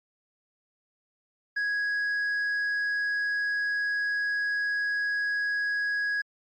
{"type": "tone with tanh clipping", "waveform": "triangle", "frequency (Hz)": 1661.2, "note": "G#6", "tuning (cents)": 0, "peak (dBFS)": -26, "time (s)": [1.56, 6.22], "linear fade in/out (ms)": 10, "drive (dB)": 8, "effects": ["MP3 32 kbps"]}